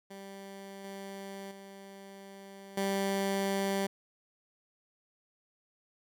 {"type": "tone with level steps", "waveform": "15% pulse", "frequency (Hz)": 196, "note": "G3", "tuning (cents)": 0, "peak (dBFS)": [-38, -35, -41, -23], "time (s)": [0.1, 3.87], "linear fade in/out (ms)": 10, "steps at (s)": [0.84, 1.51, 2.77], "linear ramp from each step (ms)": 5, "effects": []}